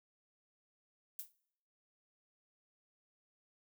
violet noise with exponential decay, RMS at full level -40 dBFS, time 1.19-1.32 s, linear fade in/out 1 ms, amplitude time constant 28 ms, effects noise-tail reverb RT60 0.7 s tail -22 dB re dry

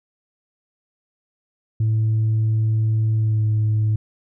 sine tone with pitch glide, 110 to 107.92 Hz, A2 to A2, 0 to -33 cents, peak -14 dBFS, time 1.8-3.96 s, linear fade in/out 5 ms, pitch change -33 cents, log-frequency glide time 3.16-3.45 s, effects tanh soft clip ceiling -14 dBFS

